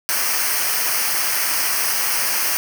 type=noise with comb filter; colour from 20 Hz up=white; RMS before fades=-20 dBFS; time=0.09-2.57 s; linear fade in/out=0 ms; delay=0.27 ms; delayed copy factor=-0.75; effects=none